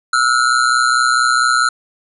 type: ring-modulated tone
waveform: square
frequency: 1377 Hz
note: F6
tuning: 25 cents flat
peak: -9 dBFS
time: 0.13-1.69 s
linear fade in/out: 5 ms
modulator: 62.2 Hz
effects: resampled to 24000 Hz